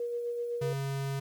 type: tone with tremolo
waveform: sine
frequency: 476.7 Hz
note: A#4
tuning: 39 cents sharp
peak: -30 dBFS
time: 0-0.73 s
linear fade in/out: 2 ms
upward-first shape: sine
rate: 7.9 Hz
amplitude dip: 30%
type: tone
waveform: square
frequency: 137.3 Hz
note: C#3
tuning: 16 cents flat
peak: -32 dBFS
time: 0.61-1.2 s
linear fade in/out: 10 ms
effects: 10-bit